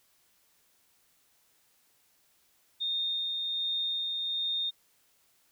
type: tone with tremolo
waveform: sine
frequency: 3663 Hz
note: A#7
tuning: 31 cents flat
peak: -28 dBFS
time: 2.8-4.71 s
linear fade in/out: 20 ms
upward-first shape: sine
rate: 1.3 Hz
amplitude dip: 25%
effects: white hiss -68 dBFS RMS until 5.51 s